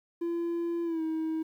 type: tone with pitch glide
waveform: triangle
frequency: 340 to 319.1 Hz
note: F4 to D#4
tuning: -46 to +44 cents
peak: -26 dBFS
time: 0.21-1.43 s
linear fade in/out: 10 ms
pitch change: -110 cents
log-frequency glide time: 0.84-1.02 s
effects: tanh soft clip ceiling -22 dBFS + 11-bit